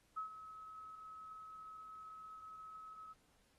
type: tone with ADSR envelope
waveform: sine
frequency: 1285 Hz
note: E6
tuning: 45 cents flat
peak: -38 dBFS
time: 0.16-3.14 s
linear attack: 19 ms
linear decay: 110 ms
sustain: -12 dB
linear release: 22 ms
effects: pink hiss -74 dBFS RMS until 3.58 s + AAC 32 kbps